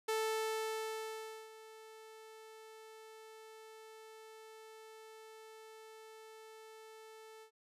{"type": "tone with ADSR envelope", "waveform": "sawtooth", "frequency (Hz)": 440, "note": "A4", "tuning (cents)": 0, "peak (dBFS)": -29, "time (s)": [0.08, 7.51], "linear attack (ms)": 9, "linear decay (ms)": 1400, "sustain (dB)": -20, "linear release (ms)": 87, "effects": ["resampled to 32000 Hz"]}